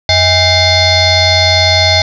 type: tone with frequency modulation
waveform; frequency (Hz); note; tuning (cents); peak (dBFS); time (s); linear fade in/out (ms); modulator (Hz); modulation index
sine; 2094; C7; +1; -6; 0.09-2.02; 2; 728; 3.9
effects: none